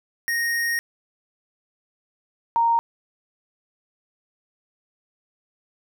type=tone pair in turn; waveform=square / sine; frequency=1863 / 928 Hz; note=A#6 / A#5; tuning=-2 / -8 cents; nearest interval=octave; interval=1206 cents; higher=first; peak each=-22 / -16 dBFS; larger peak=second; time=0.28-0.79 / 2.56-2.79 s; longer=first; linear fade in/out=0 ms; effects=none